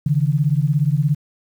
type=beating tone pair; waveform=sine; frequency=140 / 157 Hz; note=C#3 / D#3; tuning=+18 / +16 cents; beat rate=17 Hz; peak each=-17 / -18 dBFS; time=0.06-1.15 s; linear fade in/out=5 ms; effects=8-bit